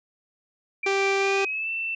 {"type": "tone with pitch glide", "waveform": "sine", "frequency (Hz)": [2356, 2675], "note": ["D7", "E7"], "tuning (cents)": [5, 25], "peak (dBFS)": -26, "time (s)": [0.83, 1.95], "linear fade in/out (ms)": 5, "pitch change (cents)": 220, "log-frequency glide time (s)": [1.18, 1.7]}
{"type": "tone", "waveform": "sawtooth", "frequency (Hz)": 392, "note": "G4", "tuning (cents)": 0, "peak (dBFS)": -18, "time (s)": [0.86, 1.45], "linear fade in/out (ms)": 5}
{"effects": ["resampled to 16000 Hz"]}